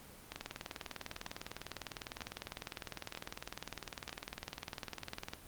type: two click trains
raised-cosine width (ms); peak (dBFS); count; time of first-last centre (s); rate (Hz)
0.2; -24 / -23; 5 / 100; 0.32-4.094 / 0.36-5.335; 1.06 / 19.9
effects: pink hiss -55 dBFS RMS until 5.47 s + Opus 24 kbps